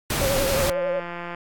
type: noise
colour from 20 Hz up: pink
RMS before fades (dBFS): -24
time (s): 0.1-0.7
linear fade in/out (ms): 2
type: tone with vibrato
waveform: sine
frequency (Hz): 545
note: C#5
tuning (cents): -29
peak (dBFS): -22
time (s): 0.21-1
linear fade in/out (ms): 5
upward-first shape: triangle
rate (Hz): 11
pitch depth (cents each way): 80
type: click train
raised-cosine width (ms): 0.5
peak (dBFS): -18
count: 137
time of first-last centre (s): 0.56-1.346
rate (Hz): 173
effects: AAC 64 kbps